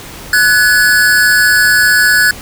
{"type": "tone pair together", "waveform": "square", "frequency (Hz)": [1485, 1700], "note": ["F#6", "G#6"], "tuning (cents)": [6, 40], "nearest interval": "major second", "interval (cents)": 234, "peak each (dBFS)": -10, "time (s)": [0.33, 2.31], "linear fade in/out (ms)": 2, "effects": ["pink hiss -30 dBFS RMS until 2.41 s"]}